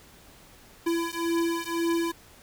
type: beating tone pair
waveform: square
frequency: 334.7 / 336.6 Hz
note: E4 / E4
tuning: +26 / +36 cents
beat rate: 1.9 Hz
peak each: -29 dBFS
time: 0.86-2.12 s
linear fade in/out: 10 ms
effects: pink hiss -53 dBFS RMS until 2.42 s